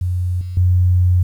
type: tone with level steps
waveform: sine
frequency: 90.1 Hz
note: F#2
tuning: 45 cents flat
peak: -16 / -23 / -10 dBFS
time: 0.01-1.23 s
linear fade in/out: 5 ms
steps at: 0.41 / 0.57 s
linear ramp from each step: 2 ms
effects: 8-bit